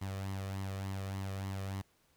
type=tone with flanger; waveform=sawtooth; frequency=96.9 Hz; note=G2; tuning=20 cents flat; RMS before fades=-39 dBFS; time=0.01-1.82 s; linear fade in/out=10 ms; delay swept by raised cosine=0.97 to 1.69 ms; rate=3.4 Hz; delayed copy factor=+0.55; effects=pink hiss -71 dBFS RMS until 2.16 s